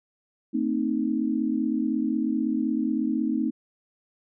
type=chord; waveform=sine; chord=A diminished; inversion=none; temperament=equal with one note detuned; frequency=225.5 / 261.6 / 311.1 Hz; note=A3 / C4 / Eb4; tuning=+43 / 0 / 0 cents; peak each=-27 dBFS; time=0.53-3.51 s; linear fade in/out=20 ms; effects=none